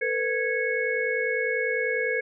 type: tone cluster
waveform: sine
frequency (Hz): 452 / 502 / 1658 / 2199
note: A4 / B4 / G#6 / C#7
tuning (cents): +47 / +28 / -3 / -14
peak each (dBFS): -29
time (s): 0.01-2.21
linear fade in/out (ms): 10
effects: none